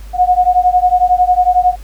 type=beating tone pair; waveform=sine; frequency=720 / 731 Hz; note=F#5 / F#5; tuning=-47 / -21 cents; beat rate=11 Hz; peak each=-11 dBFS; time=0.13-1.76 s; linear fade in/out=50 ms; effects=added 50 Hz sine -28 dBFS peak until 1.83 s + pink hiss -44 dBFS RMS until 1.83 s